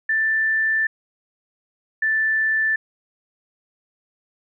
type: tone pair in turn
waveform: sine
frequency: 1769 / 1762.1 Hz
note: A6 / A6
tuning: +9 / +2 cents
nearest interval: unison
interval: 7 cents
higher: first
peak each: -17 dBFS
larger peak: neither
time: 0.09-0.87 / 2.02-2.76 s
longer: first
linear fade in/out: 5 ms
effects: none